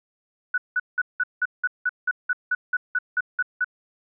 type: tone bursts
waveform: sine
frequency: 1480 Hz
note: F#6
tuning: in tune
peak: -19 dBFS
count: 15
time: 0.54-3.645 s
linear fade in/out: 5 ms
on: 39 ms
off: 180 ms
effects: none